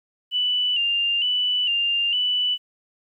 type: tone with vibrato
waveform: sine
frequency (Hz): 2885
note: F#7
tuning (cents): -44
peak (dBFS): -19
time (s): 0.31-2.58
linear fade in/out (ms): 50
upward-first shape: square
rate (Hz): 1.1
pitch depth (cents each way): 53
effects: 10-bit